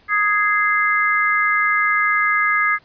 sine chord, Ab major, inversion second, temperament just, 1245.9 / 1661.2 / 2077 Hz, Eb6 / Ab6 / C7, +2 / 0 / -13 cents, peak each -19 dBFS, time 0.08-2.79 s, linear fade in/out 50 ms, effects pink hiss -54 dBFS RMS until 2.84 s + resampled to 11025 Hz

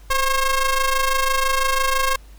sawtooth ring-modulated tone, 535 Hz, C5, 38 cents sharp, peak -10 dBFS, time 0.1-2.16 s, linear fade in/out 5 ms, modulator 548 Hz, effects added 50 Hz sine -41 dBFS peak until 2.38 s + pink hiss -53 dBFS RMS until 2.38 s

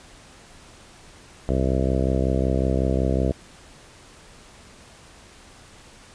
harmonic tone, 65.41 Hz, C2, in tune, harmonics 1 / 2 / 3 / 4 / 5 / 6 / 7 / 8 / 9 / 10, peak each -23 / -26 / -28 / -29 / -30 / -31 / -31 / -32 / -33 / -33 dBFS, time 1.49-3.32 s, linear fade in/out 0 ms, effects pink hiss -48 dBFS RMS until 6.14 s + resampled to 22050 Hz

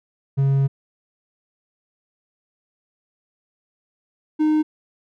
triangle tone pair in turn, 137.1 / 307.8 Hz, C#3 / D#4, -19 / -19 cents, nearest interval octave + major second, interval 1400 cents, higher second, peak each -13 dBFS, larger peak neither, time 0.37-0.68 / 4.39-4.63 s, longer first, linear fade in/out 20 ms, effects none

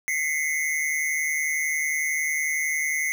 square tone pair together, 2029 / 2180 Hz, B6 / C#7, +46 / -29 cents, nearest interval minor second, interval 125 cents, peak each -26 / -28 dBFS, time 0.08-3.12 s, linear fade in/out 0 ms, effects none

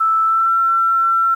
sine tone with pitch glide, 1318.5 to 1348.5 Hz, E6 to E6, 0 to +39 cents, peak -12 dBFS, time 0-1.35 s, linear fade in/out 10 ms, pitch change +39 cents, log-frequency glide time 0.25-0.51 s, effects 8-bit

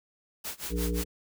white noise with tremolo, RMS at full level -35 dBFS, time 0.44-1.04 s, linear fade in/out 10 ms, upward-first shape sine, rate 5.7 Hz, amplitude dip 95%
harmonic tone, 59 Hz, A#1, 22 cents sharp, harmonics 1 / 3 / 5 / 7 / 8, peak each -29 / -34 / -36 / -37 / -38 dBFS, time 0.69-1.05 s, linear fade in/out 50 ms
effects none

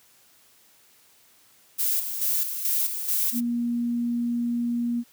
violet noise with tremolo, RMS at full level -24 dBFS, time 1.78-3.41 s, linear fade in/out 20 ms, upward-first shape square, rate 2.3 Hz, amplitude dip 55%
sine tone, 237.9 Hz, A#3, 35 cents sharp, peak -23 dBFS, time 3.32-5.04 s, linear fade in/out 50 ms
effects white hiss -58 dBFS RMS until 5.12 s + high-pass 60 Hz 12 dB/octave

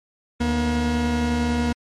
40% pulse tone pair together, 76.1 / 239.2 Hz, D#2 / A#3, -38 / +45 cents, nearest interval octave + minor sixth, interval 1983 cents, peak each -24 / -20 dBFS, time 0.4-1.73 s, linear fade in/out 10 ms, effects low-pass 7000 Hz 12 dB/octave + MP3 64 kbps

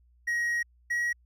triangle tone pair in turn, 1892 / 1907.4 Hz, A#6 / A#6, +25 / +39 cents, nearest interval unison, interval 14 cents, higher second, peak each -24 dBFS, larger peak neither, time 0.27-0.63 / 0.9-1.13 s, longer first, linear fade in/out 10 ms, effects added 60 Hz sine -59 dBFS peak until 1.25 s

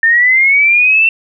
sine linear sweep, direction up, 1792 to 2700 Hz, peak -6 dBFS, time 0.03-1.09 s, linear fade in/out 2 ms, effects none

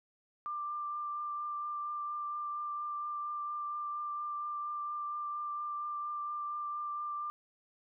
sine tone with vibrato, 1186 Hz, D6, 17 cents sharp, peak -35 dBFS, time 0.46-7.3 s, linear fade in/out 0 ms, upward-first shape triangle, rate 4.3 Hz, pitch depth 14 cents each way, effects none

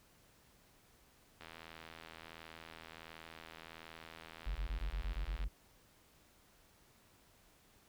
click train, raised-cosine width 0.3 ms, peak -34 dBFS, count 329, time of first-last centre 1.41-5.439 s, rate 81.4 Hz
triangle tone bursts, 47.62 Hz, G1, 49 cents flat, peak -33 dBFS, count 9, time 4.46-5.482 s, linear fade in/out 10 ms, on 94 ms, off 22 ms
effects pink hiss -67 dBFS RMS until 7.88 s

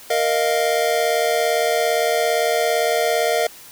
square chord, Bb suspended fourth, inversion none, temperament just, 466.2 / 621.6 / 699.2 Hz, Bb4 / Eb5 / F5, 0 / -2 / +2 cents, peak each -22 dBFS, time 0.1-3.47 s, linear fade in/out 5 ms, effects white hiss -42 dBFS RMS until 3.71 s

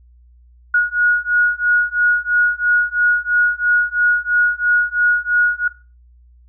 sine beating tone pair, 1448 / 1451 Hz, F#6 / F#6, -38 / -34 cents, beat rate 3 Hz, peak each -16 dBFS, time 0.74-5.68 s, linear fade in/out 5 ms, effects noise-tail reverb RT60 0.3 s tail -17 dB re dry + added 60 Hz sine -45 dBFS peak until 6.48 s

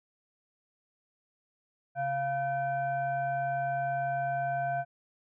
sine tone with frequency modulation, 695 Hz, F5, 9 cents flat, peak -28 dBFS, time 1.95-4.85 s, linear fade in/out 50 ms, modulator 832 Hz, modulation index 0.63, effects none

